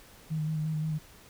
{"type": "tone with vibrato", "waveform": "sine", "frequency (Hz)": 155.56, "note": "D#3", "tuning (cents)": 0, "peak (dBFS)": -28, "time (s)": [0.3, 0.99], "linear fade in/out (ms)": 20, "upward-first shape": "square", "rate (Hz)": 5.7, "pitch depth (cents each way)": 21, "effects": ["pink hiss -54 dBFS RMS until 1.29 s"]}